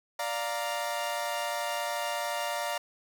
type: chord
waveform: sawtooth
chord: Bb major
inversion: first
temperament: equal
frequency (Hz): 587.3 / 698.5 / 932.3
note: D5 / F5 / Bb5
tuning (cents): 0 / 0 / 0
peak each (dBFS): -31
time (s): 0.19-2.78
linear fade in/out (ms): 5
effects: none